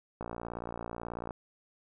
click train, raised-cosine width 1 ms, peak -24 dBFS, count 65, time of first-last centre 0.21-1.308 s, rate 58.3 Hz, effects none

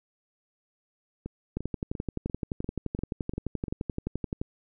two click trains, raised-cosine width 3 ms, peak -22 / -17 dBFS, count 8 / 34, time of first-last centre 1.26-3.682 / 1.57-4.415 s, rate 2.89 / 11.6 Hz, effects none

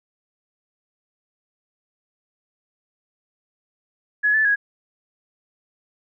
sine tone with pitch steps, 1689 / 1747 / 1657 Hz, G#6 / A6 / G#6, +29 / -13 / -4 cents, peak -15 dBFS, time 4.23-4.56 s, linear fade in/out 20 ms, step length 110 ms, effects none

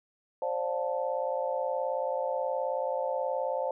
sine chord, D minor seventh, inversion third, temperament just, 528.6 / 587.3 / 704.8 / 881 Hz, C5 / D5 / F5 / A5, +18 / 0 / +16 / +2 cents, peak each -31 / -34 / -37 / -35 dBFS, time 0.42-3.71 s, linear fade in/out 2 ms, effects none

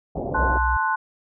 white low-pass noise, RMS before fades -28 dBFS, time 0.15-0.58 s, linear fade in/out 10 ms, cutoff 750 Hz, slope 48 dB/octave
sine chord, F# diminished, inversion first, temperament equal, 880 / 1046.5 / 1480 Hz, A5 / C6 / F#6, 0 / 0 / 0 cents, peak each -24 dBFS, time 0.34-0.96 s, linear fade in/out 10 ms
sine tone, 63.2 Hz, B1, 41 cents sharp, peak -22 dBFS, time 0.37-0.77 s, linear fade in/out 5 ms
effects none

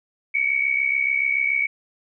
sine tone pair together, 2225 / 2292 Hz, C#7 / D7, +6 / -43 cents, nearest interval minor second, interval 51 cents, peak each -21 / -22 dBFS, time 0.34-1.67 s, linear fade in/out 10 ms, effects none

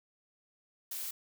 blue noise, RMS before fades -39 dBFS, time 0.91-1.11 s, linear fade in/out 5 ms, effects none

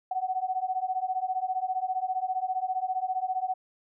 sine beating tone pair, 740 / 755 Hz, F#5 / F#5, 0 / +35 cents, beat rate 15 Hz, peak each -30 dBFS, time 0.11-3.54 s, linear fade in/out 5 ms, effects none

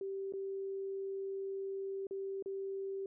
sine tone with dropouts, 389.4 Hz, G4, 12 cents flat, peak -37 dBFS, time 0.01-3.06 s, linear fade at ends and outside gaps 2 ms, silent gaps 0.324-0.336 / 2.069-2.109 / 2.425-2.459 s, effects none

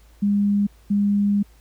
sine tone pair in turn, 203.1 / 203.1 Hz, G#3 / G#3, -38 / -38 cents, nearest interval unison, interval 0 cents, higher neither, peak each -16 dBFS, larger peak neither, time 0.22-0.67 / 0.9-1.43 s, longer second, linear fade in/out 10 ms, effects added 55 Hz sine -49 dBFS peak until 1.6 s + pink hiss -58 dBFS RMS until 1.6 s

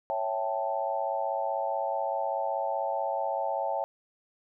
sine chord, A dominant seventh, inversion first, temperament equal, 554.4 / 659.3 / 784 / 880 Hz, C#5 / E5 / G5 / A5, 0 / 0 / 0 / 0 cents, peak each -33 dBFS, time 0.1-3.84 s, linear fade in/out 0 ms, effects none

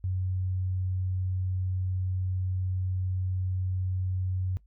sine tone, 92.7 Hz, F#2, 4 cents sharp, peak -27 dBFS, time 0.04-4.57 s, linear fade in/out 0 ms, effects noise-tail reverb RT60 0.1 s tail -18 dB re dry + added 50 Hz sine -56 dBFS peak until 4.66 s

